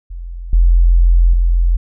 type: tone with level steps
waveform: sine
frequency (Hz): 43.02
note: F1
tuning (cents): -25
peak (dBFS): -24 / -6 / -9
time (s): 0.1-1.77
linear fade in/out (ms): 10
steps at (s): 0.53 / 1.33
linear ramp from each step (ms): 2
effects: none